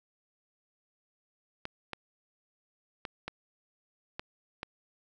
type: clicks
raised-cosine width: 0.3 ms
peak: -20 dBFS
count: 6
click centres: 1.654 / 1.933 / 3.052 / 3.28 / 4.195 / 4.631 s
effects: none